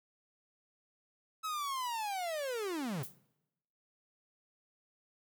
45% pulse linear sweep, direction down, 1300 to 116.54 Hz, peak -35 dBFS, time 1.43-3.04 s, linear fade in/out 20 ms
violet noise with exponential decay, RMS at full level -39 dBFS, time 3.03-3.19 s, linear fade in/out 5 ms, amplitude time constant 34 ms
effects noise-tail reverb RT60 0.9 s tail -22 dB re dry

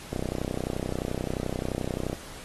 click train, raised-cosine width 2 ms, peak -16 dBFS, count 64, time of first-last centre 0.13-2.13 s, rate 31.5 Hz, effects pink hiss -44 dBFS RMS until 2.44 s + AAC 32 kbps

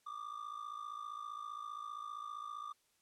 triangle ring-modulated tone, 1188 Hz, D6, 20 cents sharp, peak -38 dBFS, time 0.06-2.73 s, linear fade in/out 10 ms, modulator 27.6 Hz, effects white hiss -75 dBFS RMS until 3.01 s + low-pass 11000 Hz 12 dB/octave

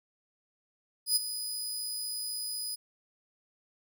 20% pulse tone with ADSR envelope, 4978 Hz, D#8, in tune, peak -16 dBFS, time 1.06-2.76 s, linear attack 100 ms, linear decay 20 ms, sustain -12 dB, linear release 18 ms, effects none

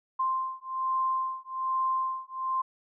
sine beating tone pair, 1046.5 / 1047.7 Hz, C6 / C6, 0 / +2 cents, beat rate 1.2 Hz, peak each -30 dBFS, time 0.19-2.62 s, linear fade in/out 10 ms, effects none

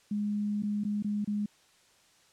sine tone with dropouts, 207.3 Hz, G#3, 3 cents flat, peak -28 dBFS, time 0.11-1.46 s, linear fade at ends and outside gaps 5 ms, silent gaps 0.624-0.633 / 0.838-0.849 / 1.025-1.044 / 1.246-1.274 s, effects white hiss -63 dBFS RMS until 2.32 s + low-pass 8000 Hz 12 dB/octave

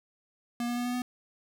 square tone with pitch steps, 238.6 / 241 / 243.3 / 245.7 / 248.2 Hz, A#3 / B3 / B3 / B3 / B3, +41 / -42 / -26 / -9 / +9 cents, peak -30 dBFS, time 0.6-1.02 s, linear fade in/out 2 ms, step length 84 ms, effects none

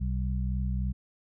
harmonic tone, 63.3 Hz, B1, 43 cents sharp, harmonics 1 / 2 / 3, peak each -28 / -34 / -35 dBFS, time 0-0.93 s, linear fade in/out 20 ms, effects none

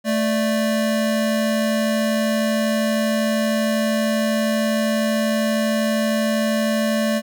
square tone pair together, 220 / 587.3 Hz, A3 / D5, 0 / 0 cents, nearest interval octave + perfect fourth, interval 1700 cents, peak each -20 / -23 dBFS, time 0.04-7.22 s, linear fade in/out 50 ms, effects none

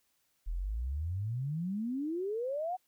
sine exponential sweep, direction up, 38.16 to 758 Hz, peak -32 dBFS, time 0.46-2.77 s, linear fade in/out 20 ms, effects white hiss -75 dBFS RMS until 2.87 s

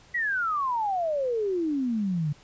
sine exponential sweep, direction down, 1975.5 to 142.2 Hz, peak -24 dBFS, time 0.14-2.33 s, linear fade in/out 10 ms, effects pink hiss -55 dBFS RMS until 2.43 s + resampled to 16000 Hz

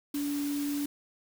sine tone in noise, 287.8 Hz, D4, 35 cents flat, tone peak -29 dBFS, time 0.14-0.86 s, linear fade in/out 5 ms, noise white, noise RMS -42 dBFS, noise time 0.14-0.86 s, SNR +10 dB, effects none

